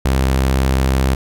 sawtooth tone with vibrato, 66 Hz, C2, 16 cents sharp, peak -9 dBFS, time 0.05-1.15 s, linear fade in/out 5 ms, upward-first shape triangle, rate 18 Hz, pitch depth 26 cents each way, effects none

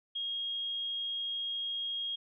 sine tone, 3263 Hz, G#7, 31 cents flat, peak -33 dBFS, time 0.15-2.16 s, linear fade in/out 10 ms, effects none

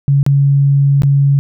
sine tone with dropouts, 140 Hz, C#3, 18 cents sharp, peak -7 dBFS, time 0.08-1.39 s, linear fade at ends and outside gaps 0 ms, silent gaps 0.23-0.264 / 1.02-1.034 s, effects none

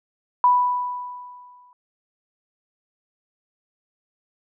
sine tone with exponential decay, 987.8 Hz, B5, in tune, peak -11 dBFS, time 0.44-1.73 s, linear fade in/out 1 ms, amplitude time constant 280 ms, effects none

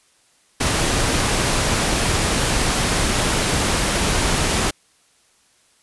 pink noise, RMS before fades -19 dBFS, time 0.6-4.71 s, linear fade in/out 10 ms, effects white hiss -58 dBFS RMS until 5.82 s + resampled to 24000 Hz

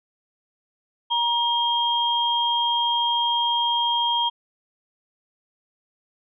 sine tone pair together, 947 / 3220 Hz, A#5 / G7, +27 / +46 cents, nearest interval octave + major sixth, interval 2119 cents, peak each -22 dBFS, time 1.1-4.3 s, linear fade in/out 20 ms, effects none

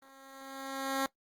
10% pulse tone with level ramp, 269.7 Hz, C#4, 47 cents flat, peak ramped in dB -48 to -20 dBFS, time 0.02-1.06 s, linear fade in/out 2 ms, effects noise-tail reverb RT60 0.1 s tail -19 dB re dry + Opus 24 kbps

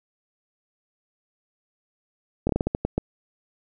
slowing click train, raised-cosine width 2 ms, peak -9 dBFS, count 9, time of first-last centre 2.47-2.98 s, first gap 23 ms, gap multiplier 1.28, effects none

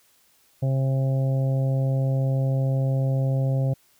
harmonic tone, 133.7 Hz, C3, 38 cents sharp, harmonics 1 / 2 / 3 / 4 / 5 / 6, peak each -20 / -35 / -40 / -32 / -38 / -46 dBFS, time 0.62-3.74 s, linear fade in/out 10 ms, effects white hiss -61 dBFS RMS until 3.99 s

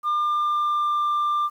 sine tone with pitch glide, 1200 to 1189 Hz, D6 to D6, +37 to +21 cents, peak -17 dBFS, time 0.03-1.5 s, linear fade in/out 50 ms, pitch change -16 cents, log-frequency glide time 0.2-1.08 s, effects tanh soft clip ceiling -19 dBFS + 9-bit

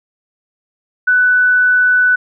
sine tone, 1492 Hz, F#6, 14 cents sharp, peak -8 dBFS, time 1.07-2.16 s, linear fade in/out 10 ms, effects none

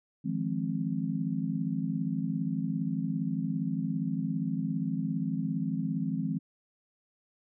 sine chord, F minor seventh, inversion third, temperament just, 157.15 / 174.61 / 209.5 / 261.9 Hz, Eb3 / F3 / Ab3 / C4, +18 / 0 / +15 / +2 cents, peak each -34 dBFS, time 0.24-6.39 s, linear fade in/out 20 ms, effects none

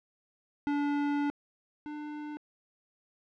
square tone pair in turn, 288.6 / 298.6 Hz, D4 / D4, -30 / +29 cents, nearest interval minor second, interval 59 cents, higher second, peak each -28 / -38 dBFS, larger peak first, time 0.67-1.3 / 1.86-2.37 s, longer first, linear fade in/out 0 ms, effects low-pass 2000 Hz 12 dB/octave

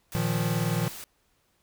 white noise, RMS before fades -41 dBFS, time 0.12-1.04 s, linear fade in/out 0 ms
square chord, Bb suspended fourth, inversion none, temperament equal, 116.54 / 155.56 / 174.61 Hz, Bb2 / Eb3 / F3, 0 / 0 / 0 cents, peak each -30 dBFS, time 0.15-0.88 s, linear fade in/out 0 ms
effects pink hiss -69 dBFS RMS until 1.62 s

